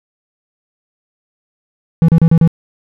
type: tone bursts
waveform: triangle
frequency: 164.81 Hz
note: E3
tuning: in tune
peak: -3 dBFS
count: 5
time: 2.02-2.476 s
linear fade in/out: 0 ms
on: 64 ms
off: 34 ms
effects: none